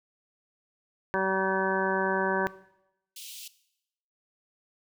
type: harmonic tone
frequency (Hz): 191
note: G3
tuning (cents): -45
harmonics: 1 / 2 / 3 / 4 / 5 / 6 / 8 / 9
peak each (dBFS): -35 / -30 / -32 / -36 / -30 / -36 / -32 / -34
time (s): 1.14-2.47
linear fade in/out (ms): 0
type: high-pass noise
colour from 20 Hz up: pink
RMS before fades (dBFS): -43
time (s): 3.16-3.48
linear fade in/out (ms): 5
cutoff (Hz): 2700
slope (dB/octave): 48
effects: noise-tail reverb RT60 0.8 s tail -17 dB re dry